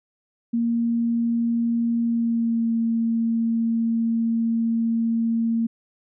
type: tone with pitch glide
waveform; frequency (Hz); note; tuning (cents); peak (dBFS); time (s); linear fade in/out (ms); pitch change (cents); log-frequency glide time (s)
sine; 233.1 to 228.8; A#3 to A#3; 0 to -32; -19; 0.53-5.67; 10; -32; 2.03-2.73
effects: none